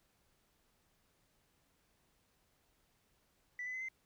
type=tone with pitch steps; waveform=sine; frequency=1975.5 / 2008 / 2040 / 2074 Hz; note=B6 / B6 / C7 / C7; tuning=0 / +28 / -44 / -16 cents; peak=-38 dBFS; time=3.59-3.886 s; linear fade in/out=2 ms; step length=74 ms; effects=tanh soft clip ceiling -36 dBFS + pink hiss -75 dBFS RMS until 4.05 s